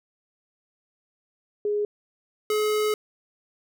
sine / square tone pair in turn, 415.3 / 425.3 Hz, G#4 / G#4, 0 / +41 cents, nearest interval unison, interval 41 cents, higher second, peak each -22 dBFS, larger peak neither, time 1.65-1.85 / 2.5-2.94 s, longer second, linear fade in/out 2 ms, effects none

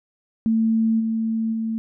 sine tone with level steps, 223.8 Hz, A3, 30 cents sharp, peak -16 / -20 / -22 dBFS, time 0.46-1.78 s, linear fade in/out 0 ms, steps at 0.99 / 1.52 s, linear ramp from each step 20 ms, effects none

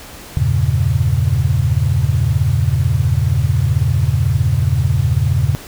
sine chord, E diminished seventh, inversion none, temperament equal, 82.41 / 98 / 116.54 / 138.59 Hz, E2 / G2 / Bb2 / Db3, 0 / 0 / 0 / 0 cents, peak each -18 / -18 / -17 / -17 dBFS, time 0.37-5.55 s, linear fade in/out 0 ms, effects pink hiss -35 dBFS RMS until 5.67 s

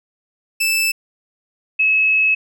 sawtooth / sine tone pair in turn, 2637 / 2580 Hz, E7 / E7, 0 / -38 cents, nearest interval unison, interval 38 cents, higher first, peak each -12 dBFS, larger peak neither, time 0.6-0.92 / 1.79-2.35 s, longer second, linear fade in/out 10 ms, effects none

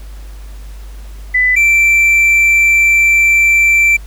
sine / triangle tone pair in turn, 1999 / 2342 Hz, B6 / D7, +20 / -5 cents, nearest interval minor third, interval 275 cents, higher second, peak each -8 / -5 dBFS, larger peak second, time 1.34-1.56 / 1.56-3.97 s, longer second, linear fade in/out 10 ms, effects added 50 Hz sine -27 dBFS peak until 4.06 s + pink hiss -43 dBFS RMS until 4.06 s

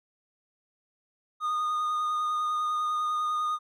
triangle tone with vibrato, 1230 Hz, D#6, 20 cents flat, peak -24 dBFS, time 1.4-3.59 s, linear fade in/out 50 ms, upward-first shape sine, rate 10 Hz, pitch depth 15 cents each way, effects none

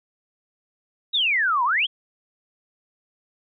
sine exponential two-way sweep, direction down then up, 3900 to 932.3 to 3409 Hz, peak -18 dBFS, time 1.13-1.87 s, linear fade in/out 20 ms, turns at 1.64 s, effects none

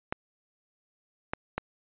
clicks, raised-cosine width 0.5 ms, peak -14 dBFS, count 3, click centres 0.125 / 1.335 / 1.58 s, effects resampled to 8000 Hz

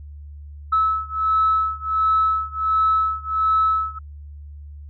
sine beating tone pair, 1300 / 1301.4 Hz, E6 / E6, -24 / -23 cents, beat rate 1.4 Hz, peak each -19 / -20 dBFS, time 0.72-3.99 s, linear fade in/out 10 ms, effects tanh soft clip ceiling -9 dBFS + added 73 Hz sine -35 dBFS peak until 4.89 s

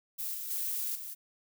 violet noise with level steps, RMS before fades -36 / -39 / -34 / -42 dBFS, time 0.18-1.15 s, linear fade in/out 20 ms, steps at 0.34 / 0.5 / 0.95 s, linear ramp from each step 5 ms, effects none

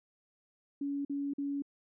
sine tone bursts, 282.1 Hz, C#4, 30 cents sharp, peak -32 dBFS, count 3, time 0.81-1.622 s, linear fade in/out 5 ms, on 240 ms, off 46 ms, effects none

